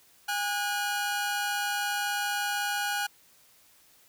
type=tone pair together; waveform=sawtooth; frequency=815 / 1455.8 Hz; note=G#5 / F#6; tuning=-33 / -29 cents; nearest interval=minor seventh; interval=1004 cents; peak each=-27 dBFS; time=0.28-3.07 s; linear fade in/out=10 ms; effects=white hiss -60 dBFS RMS until 4.08 s